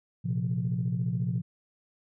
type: chord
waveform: sine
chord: Bb suspended second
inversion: none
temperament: equal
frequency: 116.54 / 130.81 / 174.61 Hz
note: Bb2 / C3 / F3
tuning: 0 / 0 / 0 cents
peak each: -30 dBFS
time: 0.24-1.42 s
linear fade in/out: 20 ms
effects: tanh soft clip ceiling -19 dBFS